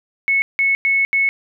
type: tone bursts at uneven times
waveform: sine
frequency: 2200 Hz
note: C#7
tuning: 14 cents flat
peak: -13 dBFS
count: 4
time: 0.28-0.42 / 0.59-0.75 / 0.85-1.05 / 1.13-1.29 s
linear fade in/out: 0 ms
effects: none